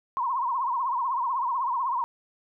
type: tone with vibrato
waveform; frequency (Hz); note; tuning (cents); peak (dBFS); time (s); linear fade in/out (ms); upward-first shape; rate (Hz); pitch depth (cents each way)
sine; 1009; B5; +37; -24; 0.17-2.04; 0; triangle; 16; 170
effects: none